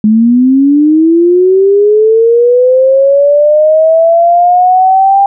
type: linear sweep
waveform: sine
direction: up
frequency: 210 to 798 Hz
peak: -3 dBFS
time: 0.04-5.26 s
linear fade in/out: 2 ms
effects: none